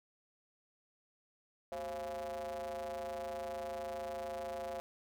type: ring-modulated tone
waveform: square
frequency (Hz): 77.78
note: D#2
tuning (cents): 0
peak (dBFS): -37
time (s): 1.72-4.8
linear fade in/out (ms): 0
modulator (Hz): 609
effects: none